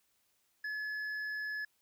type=tone with hard clipping; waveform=sine; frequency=1709 Hz; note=G#6; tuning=49 cents sharp; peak=-37 dBFS; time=0.64-1.65 s; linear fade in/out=5 ms; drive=4 dB; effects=white hiss -75 dBFS RMS until 1.81 s